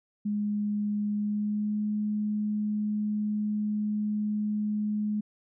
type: tone with pitch glide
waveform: sine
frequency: 207.7 to 210.5 Hz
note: G#3 to G#3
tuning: 0 to +24 cents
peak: -26 dBFS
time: 0.25-5.21 s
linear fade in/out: 10 ms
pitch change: +24 cents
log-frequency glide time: 1.14-1.8 s
effects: none